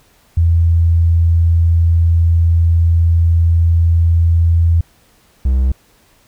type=tone pair in turn; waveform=sine / triangle; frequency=83.7 / 65.16 Hz; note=E2 / C2; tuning=+27 / -7 cents; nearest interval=major third; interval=434 cents; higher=first; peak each=-8 dBFS; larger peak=neither; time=0.37-4.81 / 5.45-5.72 s; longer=first; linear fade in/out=5 ms; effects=pink hiss -52 dBFS RMS until 6.27 s